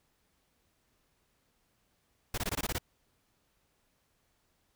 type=noise bursts; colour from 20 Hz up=pink; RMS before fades=-33 dBFS; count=8; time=2.34-2.784 s; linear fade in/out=5 ms; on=38 ms; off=20 ms; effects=pink hiss -74 dBFS RMS until 4.75 s